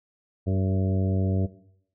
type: harmonic tone with a mistuned harmonic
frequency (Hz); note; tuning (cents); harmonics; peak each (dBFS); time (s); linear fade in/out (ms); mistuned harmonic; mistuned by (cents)
95.2; F#2; +50; 1 / 2 / 3 / 4 / 5 / 6 / 7; -23 / -29 / -33 / -35 / -37 / -39 / -40; 0.46-1.47; 20; 5; -20
effects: noise-tail reverb RT60 0.7 s tail -17 dB re dry